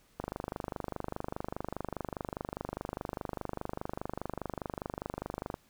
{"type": "click train", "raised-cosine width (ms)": 1, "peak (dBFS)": -21, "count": 134, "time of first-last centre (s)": [0.2, 5.541], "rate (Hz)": 24.9, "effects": ["pink hiss -66 dBFS RMS until 5.69 s"]}